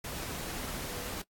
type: tone in noise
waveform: sine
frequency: 489.8 Hz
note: B4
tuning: 14 cents flat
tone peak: -47 dBFS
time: 0.88-1.09 s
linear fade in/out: 5 ms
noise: pink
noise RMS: -39 dBFS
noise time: 0.04-1.22 s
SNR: -11 dB
effects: noise-tail reverb RT60 0.1 s tail -22 dB re dry + AAC 64 kbps